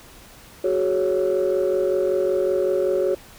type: chord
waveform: sine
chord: F# suspended second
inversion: none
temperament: equal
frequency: 370 / 415.3 / 554.4 Hz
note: F#4 / G#4 / C#5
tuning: 0 / 0 / 0 cents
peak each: -20 / -23 / -21 dBFS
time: 0.64-3.15 s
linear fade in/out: 5 ms
effects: tanh soft clip ceiling -13 dBFS + pink hiss -46 dBFS RMS until 3.38 s